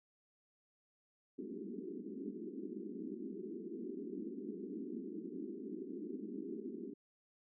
white band-pass noise, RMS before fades -45 dBFS, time 1.38-6.94 s, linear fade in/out 10 ms, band 190 to 410 Hz, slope 96 dB/octave, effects none

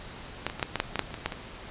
clicks, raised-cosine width 0.3 ms, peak -11 / -19 / -19 / -9 / -11 / -8 / -12 / -8 / -28 / -20 / -10 / -18 dBFS, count 12, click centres 0.466 / 0.499 / 0.596 / 0.628 / 0.757 / 0.801 / 0.957 / 0.993 / 1.106 / 1.142 / 1.26 / 1.322 s, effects pink hiss -43 dBFS RMS until 1.7 s + resampled to 8000 Hz

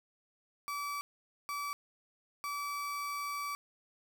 35% pulse tone bursts at uneven times, 1152 Hz, D6, 34 cents flat, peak -34 dBFS, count 3, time 0.68-1.01 / 1.49-1.73 / 2.44-3.55 s, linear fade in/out 0 ms, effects none

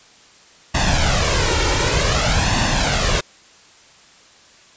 pink noise with flanger, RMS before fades -17 dBFS, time 0.74-3.21 s, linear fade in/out 10 ms, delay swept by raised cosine 1.1 to 2.2 ms, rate 0.54 Hz, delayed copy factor +0.65, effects white hiss -48 dBFS RMS until 4.76 s + resampled to 16000 Hz

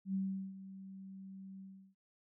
sine tone with ADSR envelope, 192.2 Hz, G3, 34 cents flat, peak -32 dBFS, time 0.05-1.95 s, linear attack 92 ms, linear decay 390 ms, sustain -15 dB, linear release 350 ms, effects none

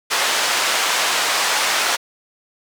pink band-pass noise, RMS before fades -19 dBFS, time 0.1-1.97 s, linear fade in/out 20 ms, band 840 to 7700 Hz, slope 12 dB/octave, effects none

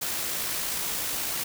white noise with amplitude modulation, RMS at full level -29 dBFS, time 0.01-1.44 s, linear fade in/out 10 ms, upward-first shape sine, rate 56.5 Hz, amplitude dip 25%, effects none

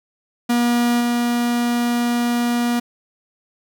45% pulse tone with level steps, 239.5 Hz, A#3, 47 cents sharp, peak -15 / -17 dBFS, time 0.49-2.8 s, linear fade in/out 10 ms, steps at 1 s, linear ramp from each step 10 ms, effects none

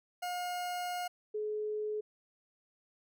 40% pulse / sine tone pair in turn, 715 / 425.1 Hz, F5 / G#4, +41 / +40 cents, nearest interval major sixth, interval 901 cents, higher first, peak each -34 / -33 dBFS, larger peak second, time 0.22-1.08 / 1.34-2.01 s, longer first, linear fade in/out 10 ms, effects none

